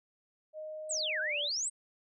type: tone with pitch glide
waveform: sine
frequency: 620 to 581.8 Hz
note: D#5 to D5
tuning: -6 to -16 cents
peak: -39 dBFS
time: 0.53-1.5 s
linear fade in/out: 50 ms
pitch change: -110 cents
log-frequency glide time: 1.24-1.36 s
type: exponential two-way sweep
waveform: sine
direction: down then up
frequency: 8670 to 1473 to 8670 Hz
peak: -31 dBFS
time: 0.89-1.7 s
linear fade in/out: 20 ms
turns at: 1.2 s
effects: none